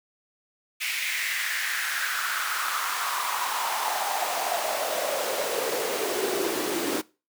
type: noise with high-pass filter sweep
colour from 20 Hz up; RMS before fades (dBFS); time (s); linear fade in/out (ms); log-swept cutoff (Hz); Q
pink; -28; 0.8-7.02; 20; 2300 to 310; 4.1
effects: noise-tail reverb RT60 0.3 s tail -21 dB re dry